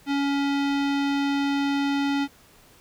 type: tone with low-pass filter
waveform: square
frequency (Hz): 280.7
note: C#4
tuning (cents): +22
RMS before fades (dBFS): -24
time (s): 0.06-2.28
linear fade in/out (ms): 50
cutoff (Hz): 3800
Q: 1.3
effects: pink hiss -54 dBFS RMS until 2.8 s